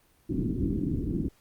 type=low-pass noise; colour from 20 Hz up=white; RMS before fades=-29 dBFS; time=0.29-1.29 s; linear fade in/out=10 ms; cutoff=340 Hz; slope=48 dB/octave; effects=pink hiss -64 dBFS RMS until 1.4 s + Opus 32 kbps